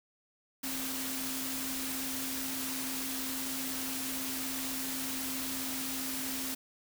sine tone in noise, 263.6 Hz, C4, 13 cents sharp, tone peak -40 dBFS, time 0.63-6.55 s, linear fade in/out 10 ms, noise white, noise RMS -37 dBFS, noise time 0.63-6.55 s, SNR -6 dB, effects none

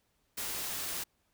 white noise, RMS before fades -37 dBFS, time 0.37-1.04 s, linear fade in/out 10 ms, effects pink hiss -75 dBFS RMS until 1.33 s

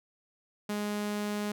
sawtooth tone, 207.7 Hz, G#3, in tune, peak -27 dBFS, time 0.69-1.52 s, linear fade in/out 5 ms, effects none

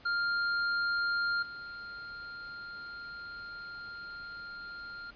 square tone with level steps, 1400 Hz, F6, 4 cents sharp, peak -29 / -42 dBFS, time 0.05-5.11 s, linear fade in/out 10 ms, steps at 1.42 s, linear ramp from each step 10 ms, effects pink hiss -57 dBFS RMS until 5.15 s + resampled to 11025 Hz

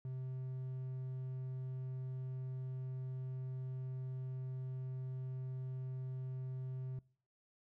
triangle tone, 129.7 Hz, C3, 15 cents flat, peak -38 dBFS, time 0.05-6.99 s, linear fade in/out 2 ms, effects noise-tail reverb RT60 0.5 s tail -23 dB re dry

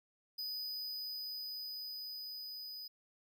square tone with level ramp, 4982 Hz, D#8, 1 cent sharp, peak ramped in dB -39 to -45 dBFS, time 0.38-2.88 s, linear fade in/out 10 ms, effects none

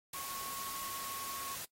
sine tone in noise, 1100 Hz, C#6, 14 cents flat, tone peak -44 dBFS, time 0.14-1.55 s, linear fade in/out 5 ms, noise white, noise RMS -43 dBFS, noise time 0.13-1.65 s, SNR -4 dB, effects noise-tail reverb RT60 0.1 s tail -19 dB re dry + AAC 48 kbps

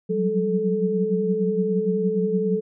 sine tone cluster, 180.7 / 187.3 / 197.9 / 435.6 Hz, F#3 / F#3 / G3 / A4, -41 / +21 / +17 / -17 cents, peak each -27 / -26 / -28 / -22 dBFS, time 0.09-2.61 s, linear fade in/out 20 ms, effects none

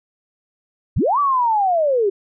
sine linear two-way sweep, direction up then down, 43.77 to 1174.7 to 377.7 Hz, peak -14 dBFS, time 0.96-2.1 s, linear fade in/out 10 ms, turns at 1.19 s, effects none

